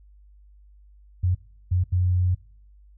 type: tone bursts at uneven times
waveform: sine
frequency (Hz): 90.5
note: F#2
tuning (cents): -38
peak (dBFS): -18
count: 3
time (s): 1.23-1.35 / 1.71-1.84 / 1.92-2.35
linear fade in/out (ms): 10
effects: noise-tail reverb RT60 0.6 s tail -22 dB re dry + added 50 Hz sine -49 dBFS peak until 2.97 s